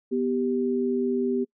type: tone pair together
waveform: sine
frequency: 246.9 / 391.9 Hz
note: B3 / G4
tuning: 0 / 0 cents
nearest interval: minor sixth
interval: 800 cents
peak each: -25 dBFS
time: 0.11-1.45 s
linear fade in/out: 20 ms
effects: noise-tail reverb RT60 0.1 s tail -25 dB re dry